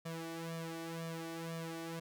sawtooth tone with flanger, 164.81 Hz, E3, in tune, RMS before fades -43 dBFS, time 0.05-2 s, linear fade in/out 10 ms, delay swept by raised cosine 1.7 to 2.7 ms, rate 2 Hz, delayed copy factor +1, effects none

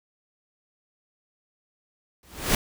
pink noise with exponential growth, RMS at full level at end -18 dBFS, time 2.23-2.55 s, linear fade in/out 2 ms, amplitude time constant 68 ms, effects none

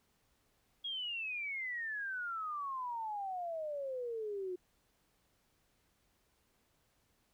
sine exponential sweep, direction down, 3322 to 356 Hz, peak -37 dBFS, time 0.84-4.56 s, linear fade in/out 10 ms, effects pink hiss -75 dBFS RMS until 7.33 s

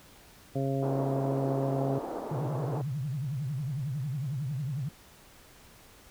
harmonic tone, 136 Hz, C#3, 33 cents flat, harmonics 1 / 2 / 3 / 4 / 5, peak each -30 / -33 / -35 / -36 / -37 dBFS, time 0.55-1.99 s, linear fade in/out 10 ms
pink band-pass noise, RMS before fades -37 dBFS, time 0.82-2.82 s, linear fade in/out 10 ms, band 270 to 940 Hz, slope 24 dB/octave
sine tone with vibrato, 138.59 Hz, C#3, in tune, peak -30 dBFS, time 2.31-4.89 s, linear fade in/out 5 ms, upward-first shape triangle, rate 11 Hz, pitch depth 260 cents each way
effects pink hiss -55 dBFS RMS until 6.1 s

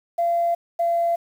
sine tone pair in turn, 685 / 682.3 Hz, F5 / F5, -34 / -41 cents, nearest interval unison, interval 7 cents, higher first, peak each -17 dBFS, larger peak neither, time 0.18-0.55 / 0.79-1.16 s, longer neither, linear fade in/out 10 ms, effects tanh soft clip ceiling -13 dBFS + 8-bit

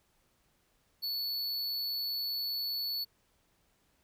square tone, 4435 Hz, C#8, in tune, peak -33 dBFS, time 1.02-3.05 s, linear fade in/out 20 ms, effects pink hiss -72 dBFS RMS until 4.03 s

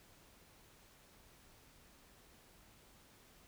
silence, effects pink hiss -64 dBFS RMS until 3.47 s

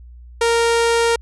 sawtooth tone, 464.5 Hz, A#4, 6 cents flat, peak -10 dBFS, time 0.41-1.16 s, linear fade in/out 5 ms, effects added 60 Hz sine -37 dBFS peak until 1.21 s + resampled to 24000 Hz

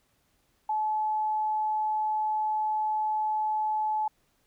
sine tone, 860 Hz, A5, 40 cents flat, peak -25 dBFS, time 0.69-4.08 s, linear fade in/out 5 ms, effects pink hiss -70 dBFS RMS until 4.46 s

